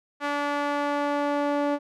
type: tone with band-pass filter sweep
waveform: sawtooth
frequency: 288.8 Hz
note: D4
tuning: 29 cents flat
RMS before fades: -26 dBFS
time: 0.2-1.79 s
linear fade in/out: 50 ms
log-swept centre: 1300 to 580 Hz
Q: 1
effects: none